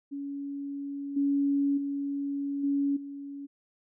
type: tone with level steps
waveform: sine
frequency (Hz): 281.1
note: C#4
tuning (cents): +24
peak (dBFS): -33 / -23 / -29 / -24 / -37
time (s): 0.11-3.47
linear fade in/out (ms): 20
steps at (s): 1.16 / 1.77 / 2.63 / 2.96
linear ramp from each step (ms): 10
effects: none